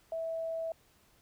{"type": "tone", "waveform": "sine", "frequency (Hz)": 654, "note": "E5", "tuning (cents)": -14, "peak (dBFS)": -33, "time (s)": [0.12, 0.72], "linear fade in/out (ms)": 2, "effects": ["pink hiss -66 dBFS RMS until 1.21 s"]}